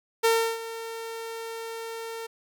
sawtooth tone with ADSR envelope, 454.8 Hz, A#4, 43 cents flat, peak -14 dBFS, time 0.23-2.27 s, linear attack 18 ms, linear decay 330 ms, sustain -16 dB, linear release 12 ms, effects none

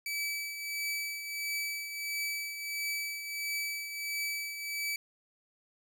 sawtooth tone with tremolo, 2300 Hz, D7, 37 cents flat, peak -28 dBFS, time 0.06-4.96 s, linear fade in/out 2 ms, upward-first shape triangle, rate 1.5 Hz, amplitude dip 60%, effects none

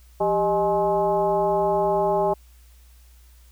sine tone with frequency modulation, 618 Hz, D#5, 12 cents flat, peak -18 dBFS, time 0.2-2.34 s, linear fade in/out 10 ms, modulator 223 Hz, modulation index 1.4, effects added 60 Hz sine -48 dBFS peak until 3.51 s + white hiss -59 dBFS RMS until 3.51 s

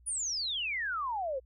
sine exponential sweep, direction down, 9956 to 497.9 Hz, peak -31 dBFS, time 0.06-1.4 s, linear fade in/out 20 ms, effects added 60 Hz sine -57 dBFS peak until 1.45 s

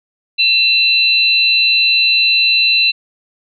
sine tone pair together, 2700 / 4019 Hz, E7 / B7, +41 / +30 cents, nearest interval perfect fifth, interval 689 cents, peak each -12 dBFS, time 0.38-2.92 s, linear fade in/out 20 ms, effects none

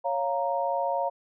sine chord, Bb minor, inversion first, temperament equal, 554.4 / 698.5 / 932.3 Hz, Db5 / F5 / Bb5, 0 / 0 / 0 cents, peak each -29 dBFS, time 0.04-1.1 s, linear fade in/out 20 ms, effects none

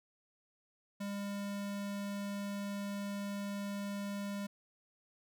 square tone, 201.3 Hz, G3, 46 cents sharp, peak -38 dBFS, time 1-4.47 s, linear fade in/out 10 ms, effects none

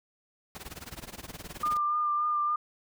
pink noise with tremolo, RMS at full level -40 dBFS, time 0.55-1.77 s, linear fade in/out 0 ms, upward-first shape sine, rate 19 Hz, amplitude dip 90%
sine tone with vibrato, 1200 Hz, D6, 37 cents sharp, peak -25 dBFS, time 1.63-2.56 s, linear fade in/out 5 ms, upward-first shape sine, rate 3.5 Hz, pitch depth 20 cents each way
effects none

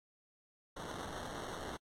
blue noise with sample-and-hold, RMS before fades -44 dBFS, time 0.76-1.77 s, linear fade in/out 10 ms, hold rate 2450 Hz, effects low-pass 10000 Hz 12 dB/octave + AAC 64 kbps

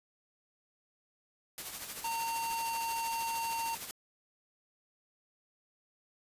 white noise with tremolo, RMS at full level -40 dBFS, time 1.58-3.91 s, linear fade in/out 0 ms, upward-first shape sine, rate 13 Hz, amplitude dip 50%
square tone, 916 Hz, A#5, 31 cents flat, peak -34 dBFS, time 2.04-3.75 s, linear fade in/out 5 ms
effects resampled to 32000 Hz

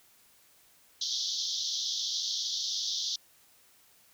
pink band-pass noise, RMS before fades -33 dBFS, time 1.01-3.16 s, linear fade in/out 5 ms, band 3300 to 6200 Hz, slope 96 dB/octave, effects white hiss -62 dBFS RMS until 4.13 s

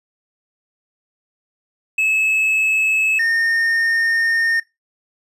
triangle tone pair in turn, 2593 / 1829.7 Hz, E7 / A#6, -29 / -33 cents, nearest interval tritone, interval 604 cents, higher first, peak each -13 dBFS, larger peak neither, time 1.98-3.19 / 3.19-4.6 s, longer second, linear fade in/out 5 ms, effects noise-tail reverb RT60 0.2 s tail -19 dB re dry + resampled to 32000 Hz

